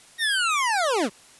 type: linear sweep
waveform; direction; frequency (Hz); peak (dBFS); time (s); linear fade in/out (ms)
25% pulse; down; 1884 to 170.6; -17; 0.18-1.1; 50
effects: white hiss -51 dBFS RMS until 1.39 s + resampled to 24000 Hz